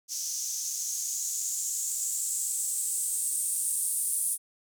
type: noise with band-pass filter sweep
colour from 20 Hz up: violet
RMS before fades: -31 dBFS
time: 0.08-4.38 s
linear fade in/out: 50 ms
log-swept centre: 5900 to 9600 Hz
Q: 5.3
effects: none